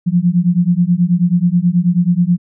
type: beating tone pair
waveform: sine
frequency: 171.1 / 180.4 Hz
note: F3 / F#3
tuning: -35 / -44 cents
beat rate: 9.3 Hz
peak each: -13 dBFS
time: 0.06-2.38 s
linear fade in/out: 20 ms
effects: none